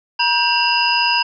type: tone cluster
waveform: sine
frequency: 952 / 1575 / 2728 / 2903 / 4968 Hz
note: A#5 / G6 / F7 / F#7 / D#8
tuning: +36 / +8 / -41 / -34 / -3 cents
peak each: -18 / -25 / -19 / -24 / -19 dBFS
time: 0.19-1.23 s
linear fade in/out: 10 ms
effects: none